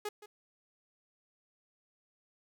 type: tone with echo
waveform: sawtooth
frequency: 418.2 Hz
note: G#4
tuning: 12 cents sharp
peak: -31 dBFS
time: 0.05-0.09 s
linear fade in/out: 5 ms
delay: 170 ms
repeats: 1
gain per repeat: -14 dB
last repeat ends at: 0.26 s
effects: none